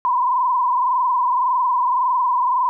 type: tone with frequency modulation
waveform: sine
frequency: 1000 Hz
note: B5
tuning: 21 cents sharp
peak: -15 dBFS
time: 0.05-2.69 s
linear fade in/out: 0 ms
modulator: 21.8 Hz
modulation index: 2.2
effects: none